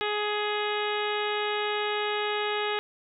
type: harmonic tone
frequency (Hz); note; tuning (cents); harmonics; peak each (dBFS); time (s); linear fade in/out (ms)
418.3; G#4; +12; 1 / 2 / 3 / 4 / 5 / 6 / 7 / 8 / 9; -30 / -33 / -35 / -36 / -37 / -38 / -38 / -39 / -40; 0.01-2.79; 0
effects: none